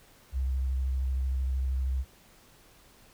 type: tone with vibrato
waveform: sine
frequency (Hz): 65.41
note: C2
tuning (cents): 0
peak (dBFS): -26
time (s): 0.32-2.05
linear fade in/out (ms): 50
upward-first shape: sine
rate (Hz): 13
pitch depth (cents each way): 30
effects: pink hiss -58 dBFS RMS until 3.13 s